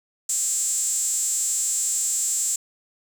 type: tone with high-pass filter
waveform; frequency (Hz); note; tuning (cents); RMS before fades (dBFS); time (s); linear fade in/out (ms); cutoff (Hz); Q
sawtooth; 311.1; D#4; 0; -24; 0.29-2.56; 5; 7500; 9.4
effects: none